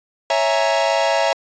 45% pulse chord, A# half-diminished seventh, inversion first, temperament equal, 554.4 / 659.3 / 830.6 / 932.3 Hz, C#5 / E5 / G#5 / A#5, 0 / 0 / 0 / 0 cents, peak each -21 / -19 / -24 / -22 dBFS, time 0.3-1.33 s, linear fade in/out 2 ms, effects resampled to 16000 Hz

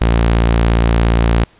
sawtooth tone, 57.2 Hz, A#1, 32 cents flat, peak -6 dBFS, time 0.01-1.44 s, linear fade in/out 5 ms, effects pink hiss -49 dBFS RMS until 1.59 s + resampled to 8000 Hz

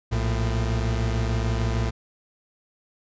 40% pulse tone pair together, 59.12 / 111.6 Hz, A#1 / A2, +25 / +25 cents, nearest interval major seventh, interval 1100 cents, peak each -24 dBFS, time 0.11-1.91 s, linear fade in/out 20 ms, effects resampled to 16000 Hz

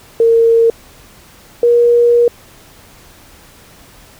sine tone pair in turn, 458.9 / 475.8 Hz, A#4 / A#4, -27 / +35 cents, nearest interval minor second, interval 62 cents, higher second, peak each -6 dBFS, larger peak neither, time 0.2-0.7 / 1.63-2.28 s, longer second, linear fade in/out 2 ms, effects pink hiss -42 dBFS RMS until 4.19 s

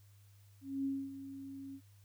sine tone with ADSR envelope, 272.8 Hz, C#4, 28 cents flat, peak -32 dBFS, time 0.61-1.81 s, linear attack 240 ms, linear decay 250 ms, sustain -12 dB, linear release 64 ms, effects added 100 Hz sine -59 dBFS peak until 2.04 s + white hiss -71 dBFS RMS until 2.04 s

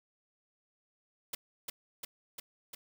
white noise with echo, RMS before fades -37 dBFS, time 1.33-1.35 s, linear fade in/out 5 ms, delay 350 ms, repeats 4, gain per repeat -2 dB, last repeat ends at 2.75 s, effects none

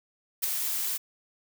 blue noise with ADSR envelope, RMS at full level -23 dBFS, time 0.42-0.98 s, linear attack 22 ms, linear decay 3 ms, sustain -7 dB, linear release 18 ms, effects none

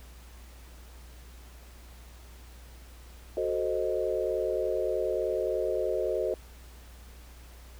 sine chord, F# diminished seventh, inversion none, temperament equal, 370 / 440 / 523.3 / 622.3 Hz, F#4 / A4 / C5 / Eb5, 0 / 0 / 0 / 0 cents, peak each -32 dBFS, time 3.37-6.34 s, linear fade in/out 2 ms, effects added 60 Hz sine -47 dBFS peak until 7.79 s + pink hiss -55 dBFS RMS until 7.79 s

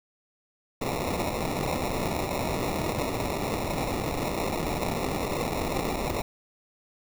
violet noise with sample-and-hold, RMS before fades -29 dBFS, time 0.81-6.22 s, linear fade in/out 5 ms, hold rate 1575 Hz, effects none

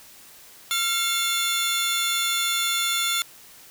sawtooth tone cluster, 1373 / 2161 / 3500 Hz, F6 / C#7 / A7, -30 / -45 / -10 cents, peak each -24 / -26 / -21 dBFS, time 0.71-3.22 s, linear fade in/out 0 ms, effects white hiss -48 dBFS RMS until 3.7 s

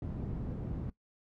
white low-pass noise, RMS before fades -38 dBFS, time 0.02-0.9 s, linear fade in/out 2 ms, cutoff 180 Hz, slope 12 dB/octave, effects noise-tail reverb RT60 0.1 s tail -18 dB re dry

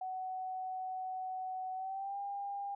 sine tone with pitch glide, 748 to 801.7 Hz, F#5 to G5, +19 to +39 cents, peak -37 dBFS, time 0.01-2.75 s, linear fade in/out 5 ms, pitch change +120 cents, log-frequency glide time 1.74-2.18 s, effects none

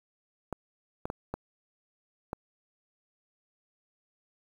clicks, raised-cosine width 1 ms, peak -19 dBFS, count 5, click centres 0.527 / 1.055 / 1.101 / 1.34 / 2.331 s, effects 8-bit

